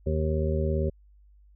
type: harmonic tone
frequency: 77.78 Hz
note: D#2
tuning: in tune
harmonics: 1 / 2 / 3 / 5 / 6 / 7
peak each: -26 / -31 / -34 / -31 / -38 / -33 dBFS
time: 0.06-0.9 s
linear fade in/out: 10 ms
effects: added 50 Hz sine -53 dBFS peak until 1.55 s